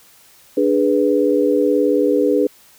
sine chord, G# diminished, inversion second, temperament equal, 293.7 / 415.3 / 493.9 Hz, D4 / G#4 / B4, 0 / 0 / 0 cents, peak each -17 dBFS, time 0.57-2.47 s, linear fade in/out 5 ms, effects white hiss -49 dBFS RMS until 2.78 s

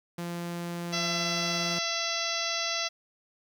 sawtooth tone, 172.4 Hz, F3, 22 cents flat, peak -29 dBFS, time 0.18-1.79 s, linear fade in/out 5 ms
harmonic tone, 672 Hz, E5, 33 cents sharp, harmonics 1 / 2 / 3 / 4 / 5 / 6 / 7 / 8 / 9, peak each -37 / -37 / -37 / -37 / -37 / -37 / -37 / -37 / -37 dBFS, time 0.92-2.89 s, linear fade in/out 20 ms
effects 10-bit

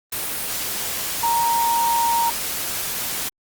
sine tone in noise, 932 Hz, A#5, 1 cent flat, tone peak -17 dBFS, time 1.23-2.3 s, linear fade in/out 5 ms, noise white, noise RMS -26 dBFS, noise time 0.12-3.29 s, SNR +6 dB, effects Opus 32 kbps

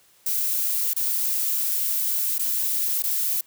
violet noise with dropouts, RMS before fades -24 dBFS, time 0.26-3.41 s, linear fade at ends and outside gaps 5 ms, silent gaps 0.935-0.963 / 2.383-2.393 / 3.024-3.037 s, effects white hiss -58 dBFS RMS until 3.46 s + high-pass 60 Hz 12 dB/octave

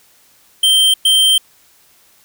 square tone bursts at uneven times, 3136 Hz, G7, in tune, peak -9 dBFS, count 2, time 0.63-0.94 / 1.05-1.38 s, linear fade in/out 5 ms, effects white hiss -51 dBFS RMS until 2.24 s

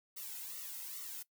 blue noise with flanger, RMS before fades -45 dBFS, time 0.16-1.23 s, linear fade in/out 10 ms, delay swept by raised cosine 1.2 to 1.78 ms, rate 2.4 Hz, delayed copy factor -0.95, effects noise-tail reverb RT60 0.1 s tail -19 dB re dry

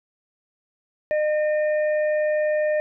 harmonic tone, 608 Hz, D#5, 40 cents flat, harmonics 1 / 3 / 4, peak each -19 / -31 / -41 dBFS, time 1.11-2.8 s, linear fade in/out 0 ms, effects none

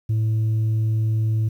sine tone, 110 Hz, A2, in tune, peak -15 dBFS, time 0.09-1.49 s, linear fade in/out 10 ms, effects tanh soft clip ceiling -17 dBFS + 9-bit

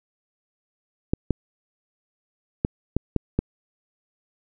clicks, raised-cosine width 3 ms, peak -7 dBFS, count 6, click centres 1.135 / 1.307 / 2.649 / 2.966 / 3.163 / 3.39 s, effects none

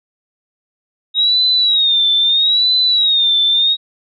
sine tone with vibrato, 3769 Hz, A#7, 18 cents sharp, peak -10 dBFS, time 1.14-3.77 s, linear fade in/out 50 ms, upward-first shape sine, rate 0.77 Hz, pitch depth 110 cents each way, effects none

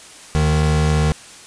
square tone pair together, 76 / 153.81 Hz, D#2 / D#3, -40 / -20 cents, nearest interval octave, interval 1220 cents, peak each -18 / -17 dBFS, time 0.35-1.12 s, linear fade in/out 0 ms, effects white hiss -40 dBFS RMS until 1.46 s + resampled to 22050 Hz

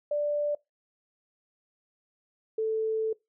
sine tone pair in turn, 588 / 440.5 Hz, D5 / A4, +2 / +2 cents, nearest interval perfect fourth, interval 500 cents, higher first, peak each -25 dBFS, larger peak neither, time 0.11-0.55 / 2.58-3.13 s, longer second, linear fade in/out 5 ms, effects noise-tail reverb RT60 0.2 s tail -23 dB re dry

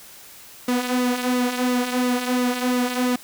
sawtooth tone with flanger, 248.7 Hz, B3, 12 cents sharp, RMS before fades -22 dBFS, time 0.68-3.16 s, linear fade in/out 5 ms, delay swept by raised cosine 1.2 to 4.2 ms, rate 2.9 Hz, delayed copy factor -0.55, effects white hiss -44 dBFS RMS until 3.23 s

